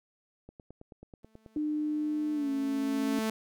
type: click train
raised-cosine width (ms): 2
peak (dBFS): -34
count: 11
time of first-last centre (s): 0.49-1.57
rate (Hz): 9.26
type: tone with exponential growth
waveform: sawtooth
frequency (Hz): 220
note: A3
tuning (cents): 0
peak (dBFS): -24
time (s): 1.23-3.3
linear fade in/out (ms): 2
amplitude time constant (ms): 450
type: tone with pitch glide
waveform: sine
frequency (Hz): 302 to 275.3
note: D4 to C#4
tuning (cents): +48 to -12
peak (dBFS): -28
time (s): 1.56-3.19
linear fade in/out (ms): 2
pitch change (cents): -160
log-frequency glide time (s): 2.34-2.5
effects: none